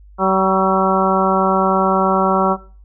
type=harmonic tone with a mistuned harmonic; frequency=190.7 Hz; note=G3; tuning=47 cents flat; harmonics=1 / 2 / 3 / 4 / 5 / 6 / 7; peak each=-20 / -20 / -20 / -20 / -20 / -20 / -20 dBFS; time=0.18-2.57 s; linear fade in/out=50 ms; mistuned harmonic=6; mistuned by=-31 cents; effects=noise-tail reverb RT60 0.4 s tail -18 dB re dry + added 50 Hz sine -40 dBFS peak until 2.84 s